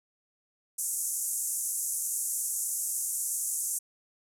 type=band-pass noise; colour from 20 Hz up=white; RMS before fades=-32 dBFS; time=0.78-3.79 s; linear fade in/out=10 ms; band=6500 to 12000 Hz; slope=48 dB/octave; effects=none